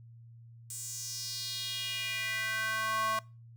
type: tone with high-pass filter sweep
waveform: square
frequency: 220 Hz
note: A3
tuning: in tune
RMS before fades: -35 dBFS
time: 0.7-3.19 s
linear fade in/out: 2 ms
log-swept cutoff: 8200 to 950 Hz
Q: 3.2
effects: noise-tail reverb RT60 0.3 s tail -23 dB re dry + added 116 Hz sine -50 dBFS peak until 3.56 s